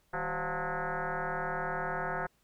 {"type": "tone with frequency modulation", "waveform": "sine", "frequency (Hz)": 380, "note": "F#4", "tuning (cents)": 46, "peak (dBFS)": -31, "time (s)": [0.13, 2.27], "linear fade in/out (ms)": 10, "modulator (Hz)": 180, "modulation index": 7.4, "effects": ["pink hiss -71 dBFS RMS until 2.43 s"]}